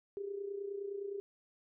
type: tone with amplitude modulation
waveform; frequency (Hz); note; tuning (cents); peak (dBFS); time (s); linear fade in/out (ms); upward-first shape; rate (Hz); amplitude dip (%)
sine; 399.9; G4; +35; -35; 0.17-1.2; 0; sine; 29.7; 65
effects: none